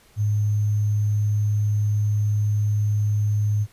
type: tone with sample-and-hold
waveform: sine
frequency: 104.8 Hz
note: G#2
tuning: 16 cents sharp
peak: -18 dBFS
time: 0.16-3.67 s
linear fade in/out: 50 ms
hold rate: 6300 Hz
effects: pink hiss -55 dBFS RMS until 3.72 s + resampled to 32000 Hz